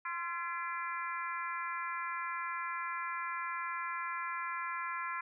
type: harmonic tone with a mistuned harmonic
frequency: 340 Hz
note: F4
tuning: 46 cents flat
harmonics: 3 / 4 / 5 / 6 / 7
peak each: -39 / -41 / -43 / -45 / -46 dBFS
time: 0.05-5.21 s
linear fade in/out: 5 ms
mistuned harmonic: 3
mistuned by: +35 cents
effects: none